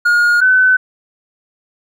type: tone pair in turn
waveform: triangle / sine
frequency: 1430 / 1512.2 Hz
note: F6 / F#6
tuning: +41 / +37 cents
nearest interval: minor second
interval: 96 cents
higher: second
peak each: -7 dBFS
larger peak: neither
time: 0.05-0.41 / 0.41-0.77 s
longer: neither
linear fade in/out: 10 ms
effects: none